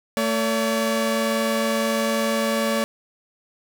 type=tone pair together; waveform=sawtooth; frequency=223.9 / 570 Hz; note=A3 / C#5; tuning=+30 / +48 cents; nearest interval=octave + major third; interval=1618 cents; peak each=-19 dBFS; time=0.17-2.84 s; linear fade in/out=0 ms; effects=9-bit